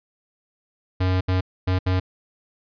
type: tone bursts at uneven times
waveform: square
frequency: 92.5 Hz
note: F#2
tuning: in tune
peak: -19 dBFS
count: 4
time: 1-1.21 / 1.28-1.41 / 1.67-1.79 / 1.86-2 s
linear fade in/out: 10 ms
effects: resampled to 11025 Hz